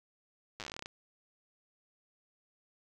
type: slowing click train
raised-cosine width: 0.2 ms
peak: -24 dBFS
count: 15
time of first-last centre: 0.6-0.859 s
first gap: 8 ms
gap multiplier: 1.12
effects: none